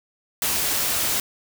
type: noise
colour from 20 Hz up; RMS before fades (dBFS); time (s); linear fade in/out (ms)
white; -23; 0.42-1.2; 2
effects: none